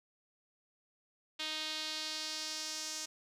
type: tone with band-pass filter sweep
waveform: sawtooth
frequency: 311.1 Hz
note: D#4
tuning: in tune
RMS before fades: -40 dBFS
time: 1.39-3.06 s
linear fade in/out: 10 ms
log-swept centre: 3600 to 6100 Hz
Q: 2.5
effects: none